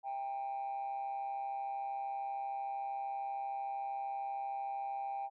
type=tone with amplitude modulation; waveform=sine; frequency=794 Hz; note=G5; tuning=22 cents sharp; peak=-32 dBFS; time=0.03-5.3 s; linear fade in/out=50 ms; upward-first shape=sine; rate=133 Hz; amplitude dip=60%; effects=tanh soft clip ceiling -33 dBFS